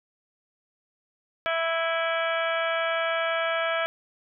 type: harmonic tone with a mistuned harmonic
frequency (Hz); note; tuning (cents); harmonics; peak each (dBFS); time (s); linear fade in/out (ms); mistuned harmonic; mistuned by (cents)
329.6; E4; 0; 2 / 3 / 4 / 5 / 6 / 7 / 8 / 9 / 10; -27 / -39 / -30 / -31 / -41 / -33 / -44 / -39 / -38; 1.46-3.86; 0; 8; -51
effects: none